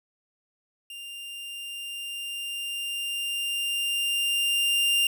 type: tone with level ramp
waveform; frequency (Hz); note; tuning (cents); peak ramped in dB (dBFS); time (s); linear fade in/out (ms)
45% pulse; 2795; F7; +1; -38 to -20; 0.9-5.07; 2
effects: none